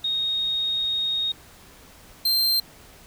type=tone pair in turn; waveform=sine / 45% pulse; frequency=3729 / 4156 Hz; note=A#7 / C8; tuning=0 / -12 cents; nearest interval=major second; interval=188 cents; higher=second; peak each=-22 / -18 dBFS; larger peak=second; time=0.04-1.32 / 2.25-2.6 s; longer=first; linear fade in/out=5 ms; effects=pink hiss -49 dBFS RMS until 3.06 s